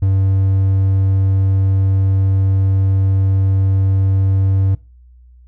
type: tone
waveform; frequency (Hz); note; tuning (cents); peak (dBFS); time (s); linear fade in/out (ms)
triangle; 96.4; G2; -28; -9; 0.02-4.75; 5
effects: noise-tail reverb RT60 0.3 s tail -21 dB re dry + added 61 Hz sine -41 dBFS peak until 5.47 s